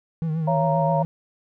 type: tone with vibrato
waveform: triangle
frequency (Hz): 159.5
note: D#3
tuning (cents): +43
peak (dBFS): -20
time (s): 0.22-1.05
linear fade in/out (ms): 0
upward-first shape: triangle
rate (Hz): 7.6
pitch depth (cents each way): 70
type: chord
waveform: sine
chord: Bb minor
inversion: first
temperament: equal with one note detuned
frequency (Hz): 554.4 / 682.1 / 932.3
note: Db5 / F5 / Bb5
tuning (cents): 0 / -41 / 0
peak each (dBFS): -24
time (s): 0.47-1.03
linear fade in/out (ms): 10
effects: none